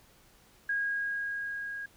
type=tone with level ramp; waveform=sine; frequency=1637 Hz; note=G#6; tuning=25 cents flat; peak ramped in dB=-27 to -36 dBFS; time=0.69-1.86 s; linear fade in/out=5 ms; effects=pink hiss -61 dBFS RMS until 1.96 s